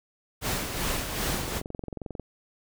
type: noise with tremolo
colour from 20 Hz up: pink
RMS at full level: -28 dBFS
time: 0.41-1.62 s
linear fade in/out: 50 ms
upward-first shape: sine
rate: 2.6 Hz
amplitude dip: 50%
type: click train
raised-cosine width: 2 ms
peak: -22 dBFS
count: 21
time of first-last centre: 1.3-2.197 s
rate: 22.3 Hz
effects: none